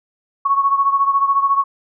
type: beating tone pair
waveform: sine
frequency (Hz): 1105 / 1119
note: C#6 / C#6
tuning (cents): -6 / +16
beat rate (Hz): 14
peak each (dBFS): -14 / -19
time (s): 0.45-1.64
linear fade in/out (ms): 10
effects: none